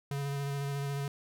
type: tone with vibrato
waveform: square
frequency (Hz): 140.5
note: C#3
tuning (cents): +24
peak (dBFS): -33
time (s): 0.11-1.08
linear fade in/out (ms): 2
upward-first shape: square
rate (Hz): 14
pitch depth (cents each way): 13
effects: none